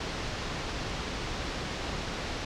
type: low-pass noise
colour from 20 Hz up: pink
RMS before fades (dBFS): -35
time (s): 0-2.45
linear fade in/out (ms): 5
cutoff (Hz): 5700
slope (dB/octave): 24
effects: none